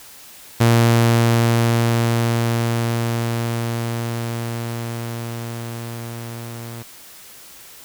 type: tone with level ramp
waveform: sawtooth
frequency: 116.54 Hz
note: A#2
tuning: in tune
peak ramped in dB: -7 to -27 dBFS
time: 0.6-6.83 s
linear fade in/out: 10 ms
effects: white hiss -42 dBFS RMS until 7.84 s